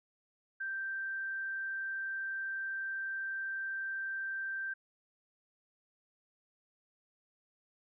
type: tone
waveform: sine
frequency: 1568 Hz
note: G6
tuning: in tune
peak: -35 dBFS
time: 0.6-4.74 s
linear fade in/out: 10 ms
effects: none